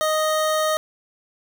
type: tone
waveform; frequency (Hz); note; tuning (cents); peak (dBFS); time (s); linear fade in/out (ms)
25% pulse; 622.3; D#5; 0; -15; 0.01-0.77; 0
effects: none